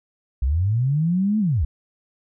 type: linear two-way sweep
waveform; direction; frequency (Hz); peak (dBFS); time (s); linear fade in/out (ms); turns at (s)
sine; up then down; 58.27 to 220 to 58.27; -17; 0.42-1.65; 5; 1.39
effects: none